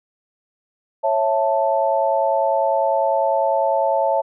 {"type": "chord", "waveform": "sine", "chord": "A major", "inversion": "first", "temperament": "just", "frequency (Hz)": [550, 660, 880], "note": ["C#5", "E5", "A5"], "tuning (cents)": [-14, 2, 0], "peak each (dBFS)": -20, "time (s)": [1.03, 4.22], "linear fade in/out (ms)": 20, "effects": []}